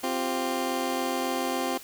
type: chord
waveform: 20% pulse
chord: C suspended fourth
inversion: none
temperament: just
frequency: 261.6 / 348.8 / 392.4 Hz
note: C4 / F4 / G4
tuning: 0 / -2 / +2 cents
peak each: -25 / -27 / -30 dBFS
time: 0.03-1.78 s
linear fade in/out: 10 ms
effects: white hiss -46 dBFS RMS until 1.83 s